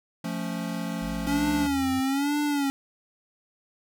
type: chord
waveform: square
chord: F augmented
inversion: none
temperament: equal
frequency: 174.61 / 220 / 277.2 Hz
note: F3 / A3 / C#4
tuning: 0 / 0 / 0 cents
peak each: -33 / -34 / -36 dBFS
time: 0.24-1.67 s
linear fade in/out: 5 ms
type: exponential sweep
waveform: triangle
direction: up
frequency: 47.39 to 94.5 Hz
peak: -34 dBFS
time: 1.01-2.01 s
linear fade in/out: 20 ms
type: tone with vibrato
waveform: square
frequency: 278.2 Hz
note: C#4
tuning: 6 cents sharp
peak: -24 dBFS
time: 1.27-2.7 s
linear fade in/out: 0 ms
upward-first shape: sine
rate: 1.1 Hz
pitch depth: 100 cents each way
effects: none